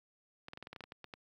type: clicks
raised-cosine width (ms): 0.3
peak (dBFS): -30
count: 12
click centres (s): 0.484 / 0.534 / 0.574 / 0.626 / 0.671 / 0.73 / 0.762 / 0.807 / 0.839 / 0.921 / 1.043 / 1.138
effects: high-pass 80 Hz 12 dB/octave + 12-bit